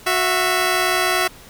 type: tone pair together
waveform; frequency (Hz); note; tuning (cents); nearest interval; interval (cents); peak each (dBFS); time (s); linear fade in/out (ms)
10% pulse; 366.9 / 663.3; F#4 / E5; -15 / +11; minor seventh; 1026; -11; 0.06-1.28; 10
effects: pink hiss -43 dBFS RMS until 1.49 s